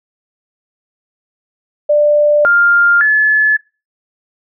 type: tone with pitch steps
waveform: sine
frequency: 592 / 1401 / 1721 Hz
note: D5 / F6 / A6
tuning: +14 / +5 / -39 cents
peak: -7 dBFS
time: 1.89-3.57 s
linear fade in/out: 10 ms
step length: 560 ms
effects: noise-tail reverb RT60 0.3 s tail -22 dB re dry